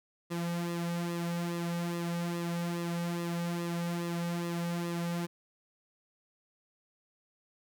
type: tone with flanger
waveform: sawtooth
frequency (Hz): 171.5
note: F3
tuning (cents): -31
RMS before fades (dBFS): -34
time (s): 0.3-5.27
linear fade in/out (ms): 20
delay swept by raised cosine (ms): 1.3 to 2.9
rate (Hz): 2.4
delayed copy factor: -0.65
effects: none